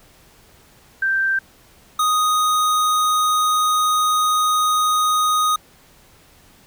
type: tone pair in turn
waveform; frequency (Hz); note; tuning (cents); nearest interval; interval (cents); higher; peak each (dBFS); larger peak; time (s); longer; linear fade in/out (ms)
sine / square; 1568 / 1244.5; G6 / D#6; 0 / 0; major third; 400; first; -16; neither; 1.02-1.39 / 1.99-5.56; second; 5
effects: pink hiss -51 dBFS RMS until 6.66 s